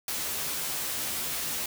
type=noise with comb filter; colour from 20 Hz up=white; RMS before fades=-32 dBFS; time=0.08-1.66 s; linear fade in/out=2 ms; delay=13 ms; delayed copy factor=+0.75; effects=none